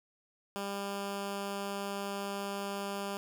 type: tone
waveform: 10% pulse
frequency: 199.4 Hz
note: G3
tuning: 30 cents sharp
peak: -27 dBFS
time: 0.56-3.17 s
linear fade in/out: 0 ms
effects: none